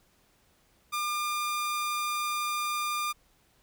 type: tone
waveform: sawtooth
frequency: 1202 Hz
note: D6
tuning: 40 cents sharp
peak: -25 dBFS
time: 0.92-3.13 s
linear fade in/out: 20 ms
effects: pink hiss -66 dBFS RMS until 3.62 s